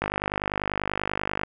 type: click train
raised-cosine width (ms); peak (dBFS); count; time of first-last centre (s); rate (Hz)
0.5; -10; 72; 0.02-1.434; 50.2
effects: none